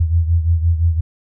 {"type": "beating tone pair", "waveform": "sine", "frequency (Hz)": [82.41, 88.21], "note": ["E2", "F2"], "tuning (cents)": [0, 18], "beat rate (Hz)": 5.8, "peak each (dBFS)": [-13, -19], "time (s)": [0, 1.01], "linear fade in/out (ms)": 10, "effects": []}